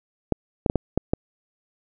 clicks, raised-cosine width 2 ms, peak -6 dBFS, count 6, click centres 0.323 / 0.662 / 0.699 / 0.757 / 0.976 / 1.135 s, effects none

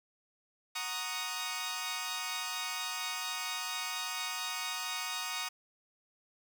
10% pulse chord, D# minor seventh, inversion first, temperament equal, 740 / 932.3 / 1108.7 / 1244.5 Hz, F#5 / A#5 / C#6 / D#6, 0 / 0 / 0 / 0 cents, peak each -35 / -32 / -36 / -30 dBFS, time 0.75-5.49 s, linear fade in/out 10 ms, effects none

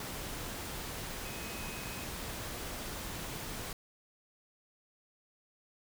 sine tone in noise, 2528 Hz, D#7, 27 cents sharp, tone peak -49 dBFS, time 1.25-2.04 s, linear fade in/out 2 ms, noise pink, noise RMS -41 dBFS, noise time 0-3.73 s, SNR -11 dB, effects none

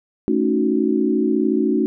sine chord, D# half-diminished seventh, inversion second, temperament equal, 220 / 277.2 / 311.1 / 370 Hz, A3 / C#4 / D#4 / F#4, 0 / 0 / 0 / 0 cents, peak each -21 dBFS, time 0.28-1.86 s, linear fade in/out 0 ms, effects none

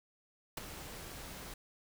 pink noise with ADSR envelope, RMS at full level -36 dBFS, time 0.57-1.54 s, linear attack 5 ms, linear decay 15 ms, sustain -11 dB, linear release 4 ms, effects none

